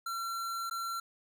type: tone with dropouts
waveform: square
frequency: 1360 Hz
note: F6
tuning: 46 cents flat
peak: -35 dBFS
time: 0.06-1 s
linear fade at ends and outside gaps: 5 ms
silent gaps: 0.698-0.71 s
effects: none